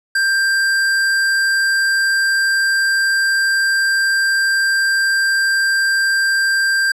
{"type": "tone", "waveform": "square", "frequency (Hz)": 1583, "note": "G6", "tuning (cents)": 17, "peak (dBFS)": -14, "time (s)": [0.15, 6.92], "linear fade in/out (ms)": 5, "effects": ["low-pass 10000 Hz 12 dB/octave"]}